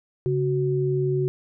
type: tone pair together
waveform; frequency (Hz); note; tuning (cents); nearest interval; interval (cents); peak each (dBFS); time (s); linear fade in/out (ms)
sine; 138.59 / 370.8; C#3 / F#4; 0 / +4; octave + perfect fourth; 1704; -23; 0.26-1.28; 0
effects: none